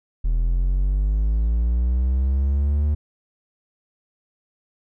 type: linear sweep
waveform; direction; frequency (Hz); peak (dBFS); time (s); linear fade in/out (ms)
triangle; up; 39.27 to 75.3; -15; 0.24-2.95; 10
effects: none